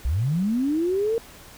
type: linear sweep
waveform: sine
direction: up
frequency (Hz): 55 to 466.2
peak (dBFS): -20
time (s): 0.05-1.18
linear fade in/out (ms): 0
effects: pink hiss -46 dBFS RMS until 1.57 s